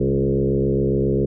sine tone with frequency modulation, 277.2 Hz, C#4, in tune, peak -16 dBFS, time 0-1.26 s, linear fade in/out 10 ms, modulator 67.4 Hz, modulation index 2.9, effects none

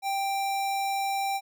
square tone, 786 Hz, G5, 4 cents sharp, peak -27 dBFS, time 0.02-1.41 s, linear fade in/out 50 ms, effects none

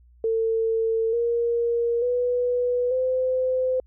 sine tone with pitch steps, 450 / 470.2 / 491.3 / 513.3 Hz, A4 / A#4 / B4 / C5, +39 / +15 / -9 / -33 cents, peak -20 dBFS, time 0.24-3.8 s, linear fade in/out 2 ms, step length 890 ms, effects added 60 Hz sine -51 dBFS peak until 3.86 s

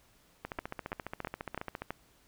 two click trains, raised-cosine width 0.5 ms, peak -20 / -22 dBFS, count 5 / 21, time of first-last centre 0.59-1.906 / 0.45-1.82 s, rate 3.04 / 14.6 Hz, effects pink hiss -65 dBFS RMS until 2.27 s

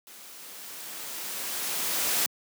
white noise with level ramp, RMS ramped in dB -48 to -25 dBFS, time 0.07-2.26 s, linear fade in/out 0 ms, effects high-pass 200 Hz 12 dB/octave

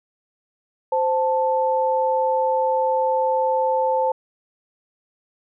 sine tone pair together, 520.7 / 880 Hz, C5 / A5, -8 / 0 cents, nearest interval major sixth, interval 908 cents, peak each -20 dBFS, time 0.92-4.12 s, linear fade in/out 5 ms, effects none

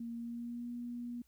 sine tone with pitch glide, 233.1 to 240.5 Hz, A#3 to B3, 0 to -46 cents, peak -39 dBFS, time 0-1.22 s, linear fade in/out 5 ms, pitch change +54 cents, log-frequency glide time 0.13-0.7 s, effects added 59 Hz sine -70 dBFS peak until 1.27 s + white hiss -75 dBFS RMS until 1.27 s

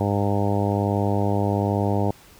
harmonic tone, 101.2 Hz, G#2, 44 cents flat, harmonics 1 / 2 / 3 / 4 / 5 / 6 / 7 / 8 / 9, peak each -23 / -26 / -28 / -29 / -30 / -31 / -31 / -32 / -33 dBFS, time 0-2.11 s, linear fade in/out 5 ms, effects pink hiss -50 dBFS RMS until 2.39 s

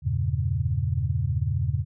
sine chord, E diminished seventh, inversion none, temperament equal, 82.41 / 98 / 116.54 / 138.59 Hz, E2 / G2 / Bb2 / Db3, 0 / 0 / 0 / 0 cents, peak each -28 dBFS, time 0.02-1.85 s, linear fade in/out 50 ms, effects none

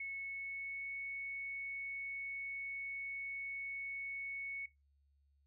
sine tone with pitch glide, 2200 to 2215 Hz, C#7 to C#7, -14 to -2 cents, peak -40 dBFS, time 0-4.66 s, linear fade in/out 5 ms, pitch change +12 cents, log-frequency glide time 0.1-0.93 s, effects noise-tail reverb RT60 0.2 s tail -19 dB re dry + added 70 Hz sine -70 dBFS peak until 5.46 s

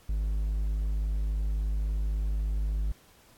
triangle tone, 51.8 Hz, G#1, 4 cents flat, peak -24 dBFS, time 0.09-2.92 s, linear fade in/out 5 ms, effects pink hiss -59 dBFS RMS until 3.37 s + AAC 64 kbps

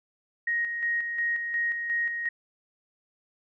sine tone with tremolo, 1876 Hz, A#6, 11 cents sharp, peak -24 dBFS, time 0.47-2.29 s, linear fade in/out 5 ms, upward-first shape square, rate 2.8 Hz, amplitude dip 45%, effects none

